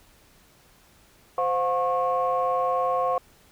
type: tone cluster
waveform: sine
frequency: 519 / 717 / 1090 Hz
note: C5 / F5 / C#6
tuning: -14 / +45 / -29 cents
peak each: -25 dBFS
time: 1.38-3.18 s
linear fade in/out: 2 ms
effects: tanh soft clip ceiling -14 dBFS + pink hiss -57 dBFS RMS until 3.51 s